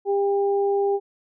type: tone pair together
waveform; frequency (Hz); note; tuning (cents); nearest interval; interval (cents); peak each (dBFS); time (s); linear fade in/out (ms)
sine; 399.4 / 798.8; G4 / G5; +32 / +32; octave; 1200; -19 / -27; 0.05-1; 50
effects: none